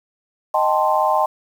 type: chord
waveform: sine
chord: A half-diminished seventh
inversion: second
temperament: equal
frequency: 622.3 / 784 / 880 / 1046.5 Hz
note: Eb5 / G5 / A5 / C6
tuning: 0 / 0 / 0 / 0 cents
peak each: -20 dBFS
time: 0.54-1.26 s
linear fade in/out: 5 ms
effects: 7-bit